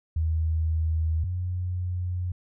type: tone pair in turn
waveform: sine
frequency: 80.1 / 89.91 Hz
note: E2 / F#2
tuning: -49 / -49 cents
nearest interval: major second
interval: 200 cents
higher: second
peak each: -22 / -26 dBFS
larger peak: first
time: 0.16-1.24 / 1.24-2.32 s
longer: neither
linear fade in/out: 5 ms
effects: none